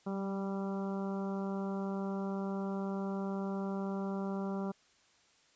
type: harmonic tone with a mistuned harmonic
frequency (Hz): 196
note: G3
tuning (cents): 0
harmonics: 1 / 2 / 3 / 4 / 5 / 6 / 7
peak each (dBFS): -35 / -41 / -45 / -47 / -49 / -51 / -52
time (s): 0.06-4.72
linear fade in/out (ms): 10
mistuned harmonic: 1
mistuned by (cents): -19
effects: white hiss -67 dBFS RMS until 5.55 s + resampled to 16000 Hz